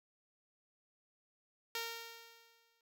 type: tone with exponential decay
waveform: 5% pulse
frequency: 461.3 Hz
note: A#4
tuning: 18 cents flat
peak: -25 dBFS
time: 1.75-2.81 s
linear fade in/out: 1 ms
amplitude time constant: 230 ms
effects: none